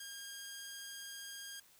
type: tone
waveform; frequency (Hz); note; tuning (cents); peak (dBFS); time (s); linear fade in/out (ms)
10% pulse; 1617; G#6; -47; -37; 0-1.6; 5
effects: white hiss -65 dBFS RMS until 1.79 s